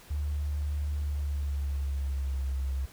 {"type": "tone with pitch glide", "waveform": "sine", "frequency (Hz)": [73.42, 66.94], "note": ["D2", "C2"], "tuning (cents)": [0, 40], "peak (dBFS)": -28, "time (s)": [0.1, 2.86], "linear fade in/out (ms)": 10, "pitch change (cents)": -160, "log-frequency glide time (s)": [0.92, 2.47], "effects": ["pink hiss -53 dBFS RMS until 2.92 s"]}